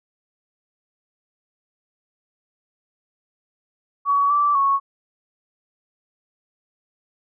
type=tone with pitch steps; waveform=sine; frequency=1129 / 1164 / 1105 Hz; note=C#6 / D6 / C#6; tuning=+31 / -16 / -6 cents; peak=-15 dBFS; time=4.05-4.8 s; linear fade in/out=50 ms; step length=250 ms; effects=none